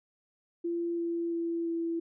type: tone with pitch steps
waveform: sine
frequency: 341.1 / 338.5 / 336 / 333.5 Hz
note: F4 / E4 / E4 / E4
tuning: -41 / +46 / +33 / +20 cents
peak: -29 dBFS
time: 0.64-2 s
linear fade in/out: 10 ms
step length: 340 ms
effects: none